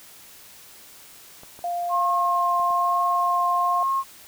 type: clicks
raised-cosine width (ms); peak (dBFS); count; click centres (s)
1; -30; 4; 1.434 / 1.591 / 2.598 / 2.706
type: tone with pitch glide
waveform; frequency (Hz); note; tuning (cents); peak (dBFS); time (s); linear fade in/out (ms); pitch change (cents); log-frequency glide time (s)
sine; 698.5 to 706.6; F5 to F5; 0 to +20; -24; 1.64-3.83; 2; +20; 2.53-3.7
type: tone with vibrato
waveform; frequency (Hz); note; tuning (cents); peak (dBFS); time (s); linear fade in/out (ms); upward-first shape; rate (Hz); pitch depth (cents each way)
sine; 1069; C6; +37; -20; 1.89-4.04; 50; triangle; 1.1; 16
effects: white hiss -47 dBFS RMS until 4.27 s